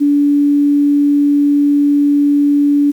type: tone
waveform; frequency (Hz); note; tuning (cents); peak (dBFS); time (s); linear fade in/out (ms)
sine; 288.1; D4; -33; -8; 0-2.92; 20
effects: 7-bit